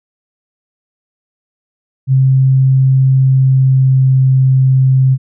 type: tone with pitch glide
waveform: sine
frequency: 132.6 to 131.68 Hz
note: C3 to C3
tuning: +23 to +11 cents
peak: -6 dBFS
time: 2.07-5.18 s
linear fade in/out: 50 ms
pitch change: -12 cents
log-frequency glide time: 3.14-4.21 s
effects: none